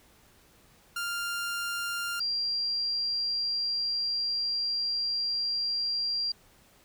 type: tone pair in turn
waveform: sawtooth / sine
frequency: 1396.9 / 4753 Hz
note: F6 / D8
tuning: 0 / +20 cents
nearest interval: octave + major sixth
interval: 2120 cents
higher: second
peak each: -27 dBFS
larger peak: neither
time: 0.96-2.2 / 2.2-6.32 s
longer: second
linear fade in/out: 5 ms
effects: pink hiss -60 dBFS RMS until 6.84 s